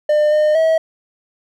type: tone with pitch steps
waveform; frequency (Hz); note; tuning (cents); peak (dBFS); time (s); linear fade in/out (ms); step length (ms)
triangle; 601 / 608 / 644; D5 / D#5 / E5; +40 / -40 / -41; -9; 0.09-0.78; 5; 230
effects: none